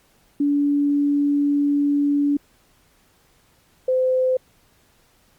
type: tone pair in turn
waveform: sine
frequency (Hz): 287.2 / 514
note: D4 / C5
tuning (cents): -39 / -31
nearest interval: minor seventh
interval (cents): 1008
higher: second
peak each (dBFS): -16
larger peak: neither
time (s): 0.4-2.37 / 3.88-4.37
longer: first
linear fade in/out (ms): 5
effects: pink hiss -59 dBFS RMS until 5.38 s + Opus 48 kbps